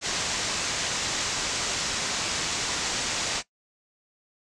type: low-pass noise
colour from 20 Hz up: white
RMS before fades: -29 dBFS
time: 0.01-3.43 s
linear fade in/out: 50 ms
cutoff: 7600 Hz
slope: 48 dB/octave
effects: noise-tail reverb RT60 0.1 s tail -18 dB re dry